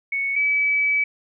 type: tone pair in turn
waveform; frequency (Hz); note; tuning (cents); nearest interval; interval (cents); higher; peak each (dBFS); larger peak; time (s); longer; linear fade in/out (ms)
sine; 2217 / 2291; C#7 / D7; 0 / -44; minor second; 56; second; -21 / -17; second; 0.12-0.36 / 0.36-1.04; second; 5
effects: none